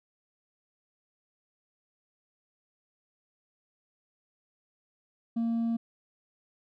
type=tone with hard clipping; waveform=triangle; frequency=230.5 Hz; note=A#3; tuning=19 cents flat; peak=-25 dBFS; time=5.36-5.77 s; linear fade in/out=10 ms; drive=1 dB; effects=none